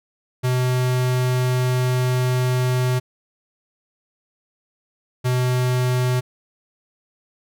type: tone pair in turn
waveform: square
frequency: 126.5 / 125.94 Hz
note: B2 / B2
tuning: +42 / +34 cents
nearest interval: unison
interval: 8 cents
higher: first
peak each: -18 dBFS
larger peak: neither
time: 0.43-3 / 5.24-6.21 s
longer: first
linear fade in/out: 20 ms
effects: none